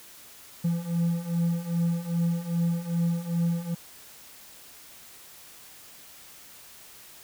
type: beating tone pair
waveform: triangle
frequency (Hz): 168.1 / 170.6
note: E3 / F3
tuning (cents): +34 / -40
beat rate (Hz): 2.5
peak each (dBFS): -27 / -24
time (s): 0.64-3.75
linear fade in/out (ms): 10
effects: white hiss -49 dBFS RMS until 7.23 s